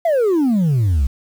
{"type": "exponential sweep", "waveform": "sine", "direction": "down", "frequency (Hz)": [700, 61.74], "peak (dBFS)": -10, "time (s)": [0.05, 1.07], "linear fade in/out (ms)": 5, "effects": ["tanh soft clip ceiling -12 dBFS", "7-bit"]}